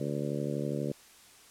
harmonic tone, 72.2 Hz, D2, 29 cents flat, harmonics 2 / 3 / 4 / 5 / 6 / 7 / 8, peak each -35 / -37 / -38 / -39 / -40 / -40 / -41 dBFS, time 0-0.92 s, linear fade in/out 5 ms, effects white hiss -56 dBFS RMS until 1.5 s + low-pass 11000 Hz 12 dB/octave

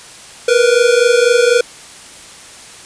square tone pair together, 469.9 / 493.9 Hz, A#4 / B4, +14 / 0 cents, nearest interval minor second, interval 86 cents, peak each -12 dBFS, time 0.48-1.61 s, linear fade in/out 5 ms, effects white hiss -36 dBFS RMS until 2.85 s + resampled to 22050 Hz

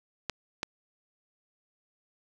clicks, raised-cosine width 0.2 ms, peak -13 dBFS, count 2, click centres 0.297 / 0.631 s, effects none

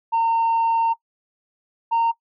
sine tone pair in turn, 914 / 920.9 Hz, A#5 / A#5, -34 / -21 cents, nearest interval unison, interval 13 cents, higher second, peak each -14 / -14 dBFS, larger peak neither, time 0.12-0.94 / 1.91-2.12 s, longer first, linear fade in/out 20 ms, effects noise-tail reverb RT60 0.1 s tail -21 dB re dry + tanh soft clip ceiling -15 dBFS

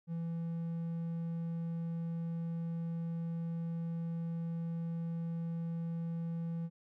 triangle tone, 166.8 Hz, E3, 21 cents sharp, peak -33 dBFS, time 0.07-6.7 s, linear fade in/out 50 ms, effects none

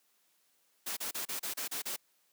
white noise bursts, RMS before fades -37 dBFS, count 8, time 0.86-1.964 s, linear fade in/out 10 ms, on 110 ms, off 32 ms, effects white hiss -72 dBFS RMS until 2.32 s + high-pass 200 Hz 12 dB/octave

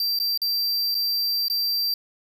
square tone with dropouts, 4700 Hz, D8, 1 cent sharp, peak -22 dBFS, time 0-1.94 s, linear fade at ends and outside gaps 2 ms, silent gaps 0.189-0.199 / 0.376-0.417 / 0.945-0.95 / 1.483-1.499 s, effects none

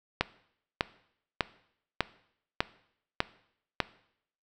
click train, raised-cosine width 0.3 ms, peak -8 dBFS, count 7, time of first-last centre 0.21-3.803 s, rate 1.67 Hz, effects noise-tail reverb RT60 0.7 s tail -18 dB re dry

